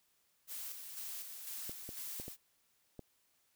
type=noise with tremolo; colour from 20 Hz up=blue; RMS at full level=-44 dBFS; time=0.47-2.37 s; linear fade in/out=50 ms; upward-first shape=square; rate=2 Hz; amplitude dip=40%
type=clicks; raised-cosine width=2 ms; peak=-33 dBFS; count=5; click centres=1.695 / 1.891 / 2.199 / 2.281 / 2.993 s
effects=white hiss -75 dBFS RMS until 3.55 s